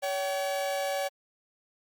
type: tone pair together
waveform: 45% pulse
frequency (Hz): 564.8 / 767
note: C#5 / G5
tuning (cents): +32 / -38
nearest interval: perfect fourth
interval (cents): 530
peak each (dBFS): -30 / -33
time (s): 0.02-1.09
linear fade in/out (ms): 20
effects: Opus 48 kbps